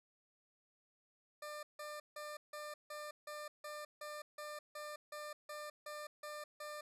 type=tone bursts; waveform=20% pulse; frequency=598 Hz; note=D5; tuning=31 cents sharp; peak=-40 dBFS; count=15; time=1.42-6.81 s; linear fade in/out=5 ms; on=210 ms; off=160 ms; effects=resampled to 32000 Hz